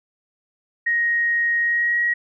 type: tone with pitch glide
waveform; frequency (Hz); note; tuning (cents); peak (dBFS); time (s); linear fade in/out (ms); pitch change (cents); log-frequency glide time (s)
sine; 1876 to 1901.1; A#6 to A#6; +11 to +34; -17; 0.86-2.14; 10; +23; 1.6-1.99
effects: none